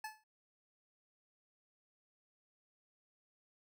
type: tone with exponential decay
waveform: 25% pulse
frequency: 865 Hz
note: A5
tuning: 30 cents flat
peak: -35 dBFS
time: 0.04-0.24 s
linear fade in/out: 5 ms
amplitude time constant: 42 ms
effects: none